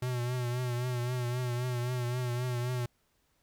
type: tone with vibrato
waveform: square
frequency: 123.47 Hz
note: B2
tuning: in tune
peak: -31 dBFS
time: 0.02-2.86 s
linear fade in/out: 5 ms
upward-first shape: triangle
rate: 3.8 Hz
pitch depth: 56 cents each way
effects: pink hiss -73 dBFS RMS until 3.42 s